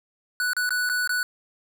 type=tone with dropouts; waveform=square; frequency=1480 Hz; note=F#6; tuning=in tune; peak=-23 dBFS; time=0.4-1.23 s; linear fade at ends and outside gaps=1 ms; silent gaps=0.533-0.566 / 0.692-0.706 / 0.891-0.897 / 1.075-1.093 s; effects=none